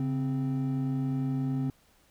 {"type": "tone pair together", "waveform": "triangle", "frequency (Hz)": [138.59, 261.6], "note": ["C#3", "C4"], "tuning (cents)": [0, 0], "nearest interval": "major seventh", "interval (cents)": 1100, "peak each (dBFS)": [-27, -28], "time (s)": [0, 1.7], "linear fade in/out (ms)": 2, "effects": ["tanh soft clip ceiling -17 dBFS", "pink hiss -64 dBFS RMS until 2.1 s"]}